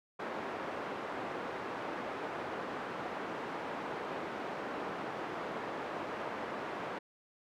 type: band-pass noise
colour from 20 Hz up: pink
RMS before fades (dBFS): -40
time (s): 0.19-6.99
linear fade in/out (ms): 10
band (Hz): 320 to 1500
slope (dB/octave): 12
effects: none